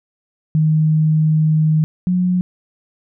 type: tone pair in turn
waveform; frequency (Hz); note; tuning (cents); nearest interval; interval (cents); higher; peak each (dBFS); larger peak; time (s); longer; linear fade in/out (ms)
sine; 155.9 / 180.86; D#3 / F#3; +4 / -39; minor third; 257; second; -11 / -13; first; 0.55-1.84 / 2.07-2.41; first; 0
effects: none